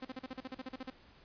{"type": "tone bursts", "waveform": "sawtooth", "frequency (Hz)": 259.5, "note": "C4", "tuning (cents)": -14, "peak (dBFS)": -36, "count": 13, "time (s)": [0.02, 0.902], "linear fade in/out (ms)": 5, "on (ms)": 30, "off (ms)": 41, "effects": ["pink hiss -61 dBFS RMS until 1.24 s", "resampled to 11025 Hz"]}